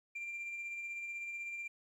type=tone with tremolo; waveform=sine; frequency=2374 Hz; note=D7; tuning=18 cents sharp; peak=-36 dBFS; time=0.15-1.68 s; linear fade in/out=10 ms; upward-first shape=sine; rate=16 Hz; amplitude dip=40%; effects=tanh soft clip ceiling -38 dBFS + 12-bit